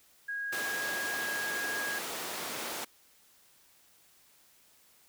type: tone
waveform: sine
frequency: 1643 Hz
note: G#6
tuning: 19 cents flat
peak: -33 dBFS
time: 0.28-1.99 s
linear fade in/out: 10 ms
type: high-pass noise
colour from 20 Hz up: pink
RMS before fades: -38 dBFS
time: 0.52-2.85 s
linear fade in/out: 10 ms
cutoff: 360 Hz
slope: 12 dB/octave
effects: white hiss -63 dBFS RMS until 5.08 s